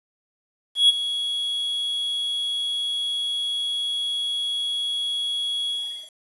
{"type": "tone with ADSR envelope", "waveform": "triangle", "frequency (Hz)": 3339, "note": "G#7", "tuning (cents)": 9, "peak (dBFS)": -9, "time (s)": [0.75, 6.11], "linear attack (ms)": 140, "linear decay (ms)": 22, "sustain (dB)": -13, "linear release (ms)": 410, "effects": ["resampled to 24000 Hz", "8-bit"]}